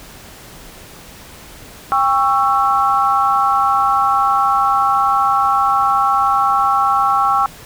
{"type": "chord", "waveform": "sine", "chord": "C# diminished", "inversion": "second", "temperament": "just", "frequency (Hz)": [798.3, 1108.7, 1330.5], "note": ["G5", "C#6", "E6"], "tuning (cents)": [31, 0, 16], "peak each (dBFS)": -16, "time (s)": [1.92, 7.46], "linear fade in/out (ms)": 0, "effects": ["pink hiss -38 dBFS RMS until 7.65 s"]}